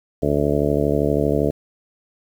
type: harmonic tone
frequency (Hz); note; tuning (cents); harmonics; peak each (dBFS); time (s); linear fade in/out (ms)
72.6; D2; -19; 1 / 2 / 3 / 4 / 5 / 6 / 7 / 8 / 9; -27 / -24 / -27 / -23 / -27 / -22 / -27 / -26 / -27; 0.22-1.51; 10
effects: 8-bit